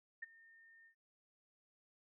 sine tone with ADSR envelope, 1821 Hz, A#6, 41 cents flat, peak -40 dBFS, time 0.22-0.95 s, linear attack 10 ms, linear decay 19 ms, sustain -21 dB, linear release 90 ms, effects none

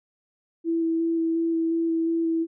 sine tone with vibrato, 329.6 Hz, E4, in tune, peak -21 dBFS, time 0.64-2.47 s, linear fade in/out 50 ms, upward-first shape square, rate 2.8 Hz, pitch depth 10 cents each way, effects none

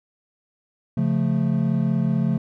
triangle chord, Db augmented, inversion none, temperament equal, 138.59 / 174.61 / 220 Hz, Db3 / F3 / A3, 0 / 0 / 0 cents, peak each -21 dBFS, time 0.97-2.38 s, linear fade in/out 5 ms, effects none

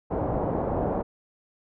white low-pass noise, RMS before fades -27 dBFS, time 0.1-1.03 s, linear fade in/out 20 ms, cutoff 760 Hz, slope 24 dB/octave, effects none

